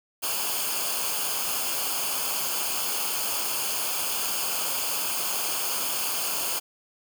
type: noise with comb filter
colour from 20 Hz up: white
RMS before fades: -28 dBFS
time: 0.22-6.6 s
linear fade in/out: 20 ms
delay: 0.52 ms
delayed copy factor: -0.7
effects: none